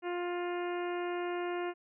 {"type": "harmonic tone", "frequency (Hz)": 352.2, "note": "F4", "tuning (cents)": 15, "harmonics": [1, 2, 3, 4, 5, 6, 7, 8], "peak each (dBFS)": [-34, -40, -44, -46, -48, -50, -51, -52], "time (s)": [0.02, 1.74], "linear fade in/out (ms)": 50, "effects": []}